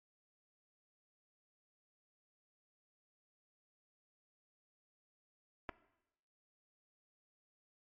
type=clicks; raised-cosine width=0.5 ms; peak=-26 dBFS; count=2; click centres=5.691 / 5.694 s; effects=noise-tail reverb RT60 0.9 s tail -18 dB re dry + MP3 64 kbps

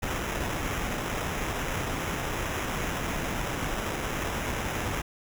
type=noise with sample-and-hold; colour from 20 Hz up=pink; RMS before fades=-31 dBFS; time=0.02-5.02 s; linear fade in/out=10 ms; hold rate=4410 Hz; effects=none

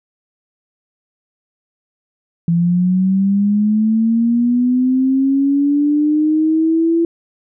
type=linear sweep; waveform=sine; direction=up; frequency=167.3 to 336.6 Hz; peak=-11 dBFS; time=2.48-7.05 s; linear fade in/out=2 ms; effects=none

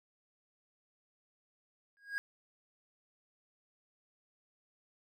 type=tone with exponential growth; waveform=triangle; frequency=1637 Hz; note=G#6; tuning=25 cents flat; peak=-28 dBFS; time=1.97-2.18 s; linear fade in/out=0 ms; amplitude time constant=44 ms; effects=none

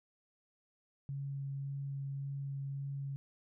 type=tone with vibrato; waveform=sine; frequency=138.59 Hz; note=C#3; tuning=in tune; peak=-37 dBFS; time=1.09-3.16 s; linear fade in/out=0 ms; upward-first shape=sine; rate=1.8 Hz; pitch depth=8 cents each way; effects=none

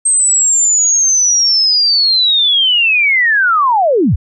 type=linear sweep; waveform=sine; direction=down; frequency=8370 to 51.91 Hz; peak=-8 dBFS; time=0.05-4.16 s; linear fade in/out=10 ms; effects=none

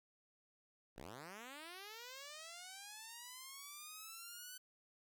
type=linear sweep; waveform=5% pulse; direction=up; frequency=46.25 to 1514 Hz; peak=-39 dBFS; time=0.96-4.58 s; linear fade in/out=10 ms; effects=none

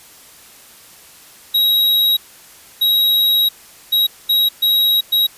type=tone bursts at uneven times; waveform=square; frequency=3829 Hz; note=A#7; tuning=46 cents sharp; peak=-12 dBFS; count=6; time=1.54-2.17 / 2.81-3.49 / 3.92-4.07 / 4.29-4.49 / 4.62-5.01 / 5.12-5.27 s; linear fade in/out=10 ms; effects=white hiss -43 dBFS RMS until 5.37 s + resampled to 32000 Hz

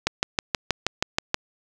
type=click train; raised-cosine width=0.2 ms; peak=-3 dBFS; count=9; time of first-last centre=0.07-1.344 s; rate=6.28 Hz; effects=none

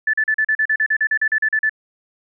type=tone bursts; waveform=sine; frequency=1747 Hz; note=A6; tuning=13 cents flat; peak=-14 dBFS; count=16; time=0.07-1.695 s; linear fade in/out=5 ms; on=65 ms; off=39 ms; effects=none

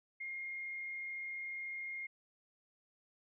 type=tone with frequency modulation; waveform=sine; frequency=2131 Hz; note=C7; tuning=31 cents sharp; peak=-40 dBFS; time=0.2-2.07 s; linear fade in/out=10 ms; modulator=34 Hz; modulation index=0.46; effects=none

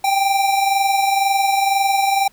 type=tone pair together; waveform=square; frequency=784 / 806 Hz; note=G5 / G5; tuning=0 / +48 cents; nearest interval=unison; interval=48 cents; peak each=-16 / -23 dBFS; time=0.04-2.28 s; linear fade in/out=5 ms; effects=pink hiss -53 dBFS RMS until 2.32 s

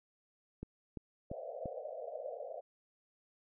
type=click train; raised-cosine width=3 ms; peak=-29 dBFS; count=4; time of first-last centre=0.63-1.657 s; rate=2.92 Hz
type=band-pass noise; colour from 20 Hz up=pink; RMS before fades=-44 dBFS; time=1.3-2.61 s; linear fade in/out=10 ms; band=480 to 700 Hz; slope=96 dB/octave
effects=none

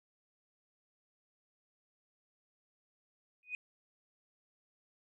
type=tone with exponential growth; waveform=sine; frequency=2489 Hz; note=D#7; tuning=in tune; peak=-32 dBFS; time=3.43-3.55 s; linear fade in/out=1 ms; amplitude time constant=26 ms; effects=tanh soft clip ceiling -28 dBFS

